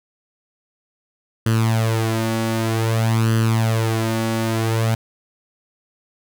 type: tone with flanger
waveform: sawtooth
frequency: 112.5 Hz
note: A2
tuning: 39 cents sharp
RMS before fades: -19 dBFS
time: 1.46-4.95 s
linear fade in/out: 5 ms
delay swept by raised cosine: 0.65 to 3.55 ms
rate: 0.53 Hz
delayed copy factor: +0.7
effects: none